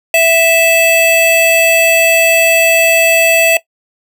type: tone pair together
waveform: square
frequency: 659.3 / 2627 Hz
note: E5 / E7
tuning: 0 / -7 cents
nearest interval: 2 octaves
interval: 2393 cents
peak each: -10 dBFS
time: 0.14-3.57 s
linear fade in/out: 2 ms
effects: noise-tail reverb RT60 0.1 s tail -17 dB re dry